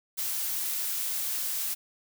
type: noise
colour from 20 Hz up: blue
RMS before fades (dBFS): -31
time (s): 0.17-1.75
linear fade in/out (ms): 20
effects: none